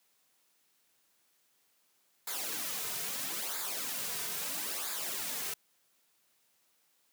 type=noise with flanger; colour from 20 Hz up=white; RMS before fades=-37 dBFS; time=2.27-5.54 s; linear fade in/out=5 ms; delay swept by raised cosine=0.34 to 3.64 ms; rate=0.76 Hz; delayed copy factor=-0.7; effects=white hiss -72 dBFS RMS until 7.12 s + high-pass 150 Hz 12 dB/octave